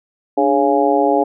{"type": "harmonic tone with a mistuned harmonic", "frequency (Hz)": 138.59, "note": "C#3", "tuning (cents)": 0, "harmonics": [2, 3, 4, 5, 6], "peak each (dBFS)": [-18, -18, -18, -18, -18], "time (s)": [0.37, 1.24], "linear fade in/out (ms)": 10, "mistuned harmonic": 2, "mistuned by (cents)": 99, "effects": []}